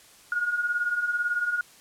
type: beating tone pair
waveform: sine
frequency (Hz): 1422 / 1440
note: F6 / F#6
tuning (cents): +31 / -47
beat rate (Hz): 18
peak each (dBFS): -31 / -25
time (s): 0.32-1.61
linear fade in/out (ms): 2
effects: white hiss -53 dBFS RMS until 1.8 s + low-pass 11000 Hz 12 dB/octave